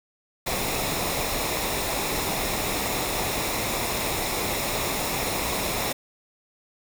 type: noise with comb filter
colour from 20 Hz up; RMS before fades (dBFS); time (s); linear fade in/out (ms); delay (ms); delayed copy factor
pink; -27; 0.46-5.93; 10; 0.65; -0.5
effects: none